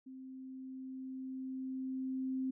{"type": "tone with level ramp", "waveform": "sine", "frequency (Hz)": 261.6, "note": "C4", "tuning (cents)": 0, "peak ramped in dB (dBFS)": [-47, -33], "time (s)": [0.06, 2.51], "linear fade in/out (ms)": 10, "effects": []}